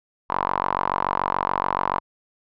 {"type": "tone with band-pass filter", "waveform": "sawtooth", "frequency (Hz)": 46.98, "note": "F#1", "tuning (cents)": 27, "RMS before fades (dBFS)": -24, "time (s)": [0.29, 2], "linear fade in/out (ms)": 20, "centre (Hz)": 1000, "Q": 5.8, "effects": ["resampled to 11025 Hz"]}